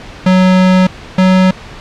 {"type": "tone pair in turn", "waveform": "square", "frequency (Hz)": [185.3, 186.27], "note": ["F#3", "F#3"], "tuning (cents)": [3, 12], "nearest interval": "unison", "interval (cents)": 9, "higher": "second", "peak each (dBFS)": -6, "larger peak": "neither", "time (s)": [[0.26, 0.87], [1.18, 1.51]], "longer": "first", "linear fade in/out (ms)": 5, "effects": ["pink hiss -31 dBFS RMS until 1.8 s", "low-pass 4000 Hz 12 dB/octave"]}